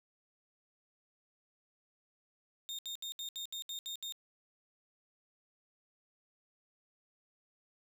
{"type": "tone bursts", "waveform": "35% pulse", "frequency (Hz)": 3661, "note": "A#7", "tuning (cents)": -32, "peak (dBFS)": -37, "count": 9, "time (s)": [2.69, 4.123], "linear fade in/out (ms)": 0, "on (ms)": 97, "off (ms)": 70, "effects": []}